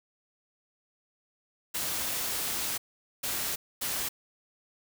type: noise bursts at uneven times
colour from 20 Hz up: white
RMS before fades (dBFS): -32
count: 3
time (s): 1.74-2.78 / 3.23-3.56 / 3.81-4.09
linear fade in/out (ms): 10
effects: none